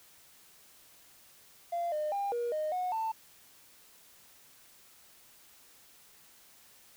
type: tone with pitch steps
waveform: triangle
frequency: 689 / 607 / 801 / 476.8 / 616 / 730 / 890 Hz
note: F5 / D#5 / G5 / A#4 / D#5 / F#5 / A5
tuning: -24 / -43 / +37 / +39 / -17 / -24 / +20 cents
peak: -27 dBFS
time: 1.72-3.12 s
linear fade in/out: 10 ms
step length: 200 ms
effects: tanh soft clip ceiling -27 dBFS + white hiss -59 dBFS RMS until 6.96 s